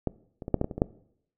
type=clicks; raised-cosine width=2 ms; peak=-12 / -24 / -20 / -8 / -12 / -16 / -22 / -20 / -7 dBFS; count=9; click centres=0.073 / 0.422 / 0.481 / 0.543 / 0.614 / 0.644 / 0.712 / 0.78 / 0.819 s; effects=noise-tail reverb RT60 0.7 s tail -21 dB re dry